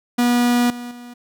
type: tone with level steps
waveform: 45% pulse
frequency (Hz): 242.4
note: B3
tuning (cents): -32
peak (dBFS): -14 / -29 / -35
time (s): 0.18-1.14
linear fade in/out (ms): 10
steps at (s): 0.7 / 0.91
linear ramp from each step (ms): 2
effects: none

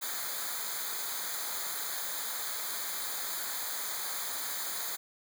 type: noise with comb filter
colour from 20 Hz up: white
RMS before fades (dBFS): -36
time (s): 0.01-4.97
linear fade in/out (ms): 20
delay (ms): 0.36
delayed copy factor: -1
effects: none

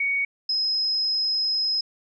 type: tone pair in turn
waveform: sine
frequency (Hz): 2236 / 5110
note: C#7 / D#8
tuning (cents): +14 / +45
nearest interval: octave + major second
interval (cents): 1431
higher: second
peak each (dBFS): -21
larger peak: neither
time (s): 0-0.25 / 0.49-1.81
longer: second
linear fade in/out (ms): 5
effects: none

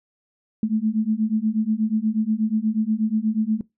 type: beating tone pair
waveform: sine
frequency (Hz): 213.4 / 221.7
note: G#3 / A3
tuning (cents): +47 / +13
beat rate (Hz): 8.3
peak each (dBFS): -22 / -22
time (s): 0.63-3.61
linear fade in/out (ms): 2
effects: noise-tail reverb RT60 0.2 s tail -22 dB re dry

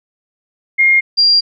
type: tone pair in turn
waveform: sine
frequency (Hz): 2131 / 4769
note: C7 / D8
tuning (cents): +31 / +26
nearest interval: octave + major second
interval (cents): 1395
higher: second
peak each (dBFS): -7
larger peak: neither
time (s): 0.78-1.01 / 1.17-1.41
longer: second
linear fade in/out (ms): 20
effects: none

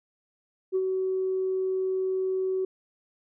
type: tone with ADSR envelope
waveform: sine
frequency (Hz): 376.7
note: F#4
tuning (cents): +31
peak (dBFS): -20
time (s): 0.72-2.65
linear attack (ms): 36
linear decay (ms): 50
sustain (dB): -4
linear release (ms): 4
effects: tanh soft clip ceiling -18 dBFS

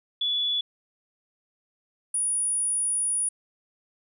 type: tone pair in turn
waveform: sine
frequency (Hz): 3428 / 9696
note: A7 / D#9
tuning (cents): -46 / -46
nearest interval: octave + tritone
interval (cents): 1800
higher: second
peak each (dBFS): -23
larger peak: neither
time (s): 0.21-0.61 / 2.14-3.29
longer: second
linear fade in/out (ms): 5
effects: none

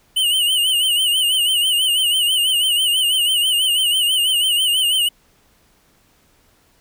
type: tone with vibrato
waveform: square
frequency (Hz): 2960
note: F#7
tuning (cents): 0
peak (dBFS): -15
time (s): 0.16-5.09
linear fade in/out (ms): 10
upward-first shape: sine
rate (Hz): 6.1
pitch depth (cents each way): 94
effects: pink hiss -57 dBFS RMS until 6.8 s

